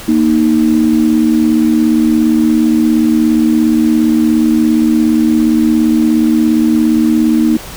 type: tone pair together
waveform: sine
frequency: 233.9 / 311.1 Hz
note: A#3 / D#4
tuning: +6 / 0 cents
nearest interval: perfect fourth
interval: 494 cents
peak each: -10 dBFS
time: 0.08-7.57 s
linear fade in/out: 5 ms
effects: pink hiss -29 dBFS RMS until 7.76 s